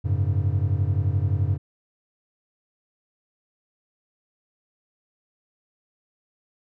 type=chord; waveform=triangle; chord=F# suspended second; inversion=none; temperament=just; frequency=92.5 / 104.06 / 138.75 Hz; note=F#2 / G#2 / C#3; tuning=0 / +4 / +2 cents; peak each=-21 / -22 / -26 dBFS; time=0.04-1.58 s; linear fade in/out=20 ms; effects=none